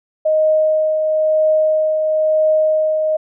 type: tone with tremolo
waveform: sine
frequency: 623 Hz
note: D#5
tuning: 2 cents sharp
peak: -10 dBFS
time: 0.25-3.17 s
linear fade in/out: 10 ms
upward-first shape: triangle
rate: 1 Hz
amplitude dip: 40%
effects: none